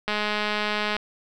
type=click train; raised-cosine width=0.3 ms; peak=-10 dBFS; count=187; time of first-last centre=0.08-0.966 s; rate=210 Hz; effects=none